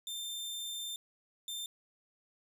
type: tone bursts at uneven times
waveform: sawtooth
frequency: 3586 Hz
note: A7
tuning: 32 cents sharp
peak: -35 dBFS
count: 2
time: 0.07-0.96 / 1.48-1.66 s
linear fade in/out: 2 ms
effects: none